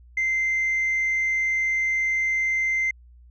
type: tone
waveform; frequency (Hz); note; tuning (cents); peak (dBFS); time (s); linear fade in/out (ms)
sine; 2081; C7; -10; -19; 0.17-2.91; 5
effects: tanh soft clip ceiling -18 dBFS + added 60 Hz sine -47 dBFS peak until 3.3 s